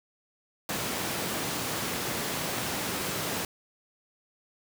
pink high-pass noise, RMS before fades -32 dBFS, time 0.69-3.45 s, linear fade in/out 2 ms, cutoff 140 Hz, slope 12 dB/octave, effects none

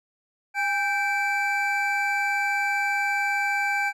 triangle tone cluster, 813 / 1563 / 2324 Hz, G#5 / G6 / D7, -37 / -6 / -19 cents, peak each -25 dBFS, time 0.54-3.93 s, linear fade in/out 50 ms, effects none

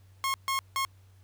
sawtooth tone bursts at uneven times, 1080 Hz, C#6, 45 cents flat, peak -23 dBFS, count 3, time 0.24-0.34 / 0.48-0.59 / 0.76-0.85 s, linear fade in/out 0 ms, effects added 95 Hz sine -54 dBFS peak until 1.23 s + pink hiss -67 dBFS RMS until 1.23 s

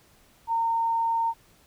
sine tone, 916 Hz, A#5, 31 cents flat, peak -22 dBFS, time 0.47-1.34 s, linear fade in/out 50 ms, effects pink hiss -59 dBFS RMS until 1.66 s

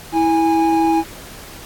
triangle tone pair together, 327 / 824 Hz, E4 / G#5, -14 / -14 cents, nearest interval octave + major third, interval 1600 cents, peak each -13 / -14 dBFS, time 0.12-1.04 s, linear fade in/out 50 ms, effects pink hiss -37 dBFS RMS until 1.65 s + AAC 64 kbps

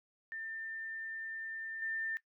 sine tone with level steps, 1795 Hz, A6, 34 cents sharp, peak -40 / -35 dBFS, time 0.32-2.17 s, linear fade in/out 0 ms, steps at 1.82 s, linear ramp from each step 2 ms, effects noise-tail reverb RT60 0.1 s tail -18 dB re dry

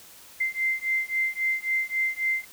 sine beating tone pair, 2081 / 2084.7 Hz, C7 / C7, -10 / -7 cents, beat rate 3.7 Hz, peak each -27 / -27 dBFS, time 0.4-2.45 s, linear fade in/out 10 ms, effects white hiss -49 dBFS RMS until 2.52 s

